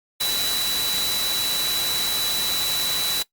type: tone in noise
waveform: sine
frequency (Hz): 3951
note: B7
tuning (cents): 0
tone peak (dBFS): -23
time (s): 0.2-3.23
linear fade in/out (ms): 10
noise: white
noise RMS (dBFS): -26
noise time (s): 0.2-3.23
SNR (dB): 0
effects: noise-tail reverb RT60 0.1 s tail -20 dB re dry + Opus 48 kbps